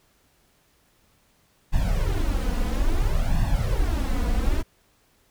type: noise with flanger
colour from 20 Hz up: brown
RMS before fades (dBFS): -22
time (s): 1.72-4.63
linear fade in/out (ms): 20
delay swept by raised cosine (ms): 1.1 to 4.1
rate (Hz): 0.59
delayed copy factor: +0.9
effects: pink hiss -63 dBFS RMS until 5.3 s